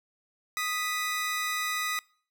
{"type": "tone pair together", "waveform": "sawtooth", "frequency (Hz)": [1244.5, 1976.9], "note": ["D#6", "B6"], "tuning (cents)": [0, 1], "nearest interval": "minor sixth", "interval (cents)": 801, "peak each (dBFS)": -28, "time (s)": [0.57, 1.99], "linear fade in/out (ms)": 0, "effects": ["noise-tail reverb RT60 0.5 s tail -25 dB re dry"]}